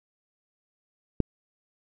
click, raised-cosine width 3 ms, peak -9 dBFS, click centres 1.203 s, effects none

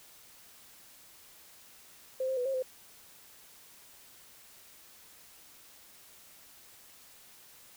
sine tone with pitch steps, 520 / 526 / 495 / 537 / 515 Hz, C5 / C5 / B4 / C5 / C5, -11 / +9 / +4 / +45 / -28 cents, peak -29 dBFS, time 2.2-2.625 s, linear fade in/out 5 ms, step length 85 ms, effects white hiss -56 dBFS RMS until 7.76 s

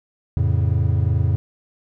triangle chord, F augmented, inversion none, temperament equal, 87.31 / 110 / 138.59 Hz, F2 / A2 / C#3, 0 / 0 / 0 cents, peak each -17 / -18 / -21 dBFS, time 0.37-1.36 s, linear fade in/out 0 ms, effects none

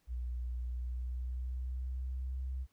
sine tone with pitch glide, 60.8 to 64.79 Hz, B1 to C2, -26 to -16 cents, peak -35 dBFS, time 0.07-2.67 s, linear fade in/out 50 ms, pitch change +110 cents, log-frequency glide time 0.59-2.42 s, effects pink hiss -75 dBFS RMS until 2.72 s

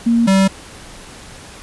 sine / square tone pair in turn, 233 / 192.96 Hz, A#3 / G3, -1 / -27 cents, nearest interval minor third, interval 326 cents, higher first, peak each -10 dBFS, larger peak neither, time 0.06-0.27 / 0.27-0.48 s, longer neither, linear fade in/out 10 ms, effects pink hiss -37 dBFS RMS until 1.62 s + resampled to 24000 Hz

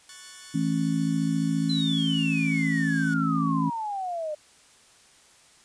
5% pulse chord, F# minor, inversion second, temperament equal, 1108.7 / 1480 / 1760 Hz, C#6 / F#6 / A6, 0 / 0 / 0 cents, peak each -36 / -35 / -35 dBFS, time 0.09-3.14 s, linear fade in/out 2 ms
harmonic tone, 54.5 Hz, A1, 16 cents flat, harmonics 3 / 4 / 5, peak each -26 / -29 / -26 dBFS, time 0.54-3.7 s, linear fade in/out 10 ms
sine exponential sweep, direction down, 4127 to 594 Hz, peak -28 dBFS, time 1.69-4.35 s, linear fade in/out 10 ms
effects white hiss -56 dBFS RMS until 5.64 s + resampled to 22050 Hz

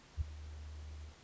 sine tone with ADSR envelope, 75.7 Hz, D#2, 47 cents flat, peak -28 dBFS, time 0.17-1.16 s, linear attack 43 ms, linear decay 7 ms, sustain -17 dB, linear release 120 ms, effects pink hiss -60 dBFS RMS until 1.23 s + resampled to 16000 Hz

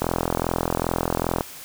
click train, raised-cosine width 1 ms, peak -7 dBFS, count 60, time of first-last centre 0.02-1.408 s, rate 42.5 Hz, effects white hiss -40 dBFS RMS until 1.64 s

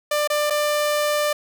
sawtooth tone with dropouts, 594 Hz, D5, 20 cents sharp, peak -15 dBFS, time 0.11-1.33 s, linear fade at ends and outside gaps 5 ms, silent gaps 0.275-0.3 / 0.5-0.505 s, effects none

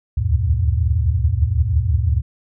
sine tone cluster, 69.4 / 75 / 81.3 / 92.4 / 113.8 Hz, C#2 / D2 / E2 / F#2 / A#2, +3 / +37 / -23 / -2 / -41 cents, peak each -21 dBFS, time 0.17-2.22 s, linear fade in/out 10 ms, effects none

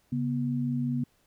sine tone pair together, 137.6 / 242.8 Hz, C#3 / B3, -12 / -29 cents, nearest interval minor seventh, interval 983 cents, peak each -30 / -28 dBFS, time 0.12-1.04 s, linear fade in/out 5 ms, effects pink hiss -68 dBFS RMS until 1.26 s

